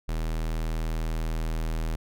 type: tone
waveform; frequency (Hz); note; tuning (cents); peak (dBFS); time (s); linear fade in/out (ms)
square; 40.08; E1; -48; -27; 0.08-1.96; 10
effects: none